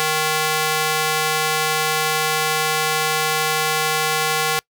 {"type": "tone with high-pass filter", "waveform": "square", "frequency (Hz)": 155.56, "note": "D#3", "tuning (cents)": 0, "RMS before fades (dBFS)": -20, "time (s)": [0, 4.59], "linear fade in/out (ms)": 0, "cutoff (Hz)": 710, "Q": 0.54, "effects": ["noise-tail reverb RT60 0.1 s tail -25 dB re dry"]}